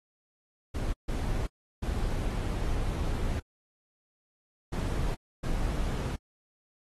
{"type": "noise bursts at uneven times", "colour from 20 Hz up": "brown", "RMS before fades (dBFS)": -30, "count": 5, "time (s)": [[0.74, 0.93], [1.08, 1.47], [1.82, 3.4], [4.72, 5.15], [5.43, 6.16]], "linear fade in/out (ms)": 10, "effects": ["AAC 32 kbps"]}